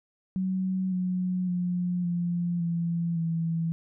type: tone with pitch steps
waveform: sine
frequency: 187.4 / 182.7 / 178.11 / 173.64 / 169.29 / 165.04 Hz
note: F#3 / F#3 / F3 / F3 / E3 / E3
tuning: +22 / -22 / +34 / -10 / +46 / +2 cents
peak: -25 dBFS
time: 0.36-3.72 s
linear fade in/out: 0 ms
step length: 560 ms
effects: none